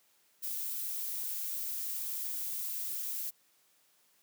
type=noise; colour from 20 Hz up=violet; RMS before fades=-37 dBFS; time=0.42-3.31 s; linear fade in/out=20 ms; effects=white hiss -69 dBFS RMS until 4.22 s + high-pass 150 Hz 12 dB/octave

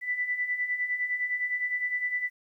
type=beating tone pair; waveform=sine; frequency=1976 / 1985.8 Hz; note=B6 / B6; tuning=0 / +9 cents; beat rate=9.8 Hz; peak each=-34 / -28 dBFS; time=0.01-2.3 s; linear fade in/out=50 ms; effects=11-bit

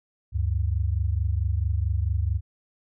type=tone pair together; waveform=sine; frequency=72.48 / 97 Hz; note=D2 / G2; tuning=-22 / -18 cents; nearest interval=perfect fourth; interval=504 cents; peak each=-24 / -25 dBFS; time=0.32-2.41 s; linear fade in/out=50 ms; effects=none

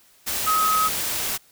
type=tone in noise; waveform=sine; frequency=1270 Hz; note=D#6; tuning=35 cents sharp; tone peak=-18 dBFS; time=0.46-0.89 s; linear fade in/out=20 ms; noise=white; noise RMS=-26 dBFS; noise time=0.26-1.38 s; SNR=+5 dB; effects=white hiss -56 dBFS RMS until 1.51 s

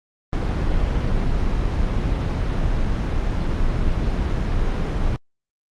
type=noise; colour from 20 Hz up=brown; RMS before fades=-20 dBFS; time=0.33-5.16 s; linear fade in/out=0 ms; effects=low-pass 5000 Hz 12 dB/octave + Opus 32 kbps

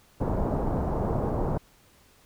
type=low-pass noise; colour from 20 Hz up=pink; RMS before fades=-27 dBFS; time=0.2-1.58 s; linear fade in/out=10 ms; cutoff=920 Hz; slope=24 dB/octave; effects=pink hiss -59 dBFS RMS until 2.25 s

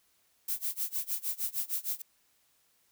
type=noise with tremolo; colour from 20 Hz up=violet; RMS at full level=-31 dBFS; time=0.48-2.02 s; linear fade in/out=5 ms; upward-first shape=sine; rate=6.5 Hz; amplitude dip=95%; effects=white hiss -70 dBFS RMS until 2.91 s

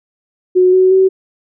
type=tone with pitch steps; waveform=sine; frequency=366.6 / 373 / 379.5 Hz; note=F#4 / F#4 / F#4; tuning=-16 / +14 / +44 cents; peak=-6 dBFS; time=0.55-1.09 s; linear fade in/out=20 ms; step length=180 ms; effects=none

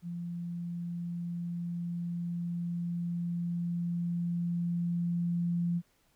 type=tone with level ramp; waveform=sine; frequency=172.4 Hz; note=F3; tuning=22 cents flat; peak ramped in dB=-35 to -27 dBFS; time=0.02-5.82 s; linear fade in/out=50 ms; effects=pink hiss -70 dBFS RMS until 6.15 s

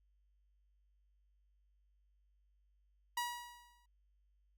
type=tone with exponential decay; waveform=sawtooth; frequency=963 Hz; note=B5; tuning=44 cents flat; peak=-30 dBFS; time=3.17-3.86 s; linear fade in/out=5 ms; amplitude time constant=150 ms; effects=added 50 Hz sine -70 dBFS peak until 4.57 s

